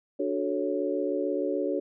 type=chord; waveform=sine; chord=D major seventh; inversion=none; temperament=equal with one note detuned; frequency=293.7 / 370 / 436.7 / 554.4 Hz; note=D4 / F#4 / A4 / C#5; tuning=0 / 0 / -13 / 0 cents; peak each=-31 / -31 / -32 / -31 dBFS; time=0.19-1.8 s; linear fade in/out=10 ms; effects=none